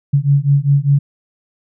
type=beating tone pair; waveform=sine; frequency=138.8 / 143.8 Hz; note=C#3 / D3; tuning=+3 / -36 cents; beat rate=5 Hz; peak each=-13 dBFS; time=0.13-0.99 s; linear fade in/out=10 ms; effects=none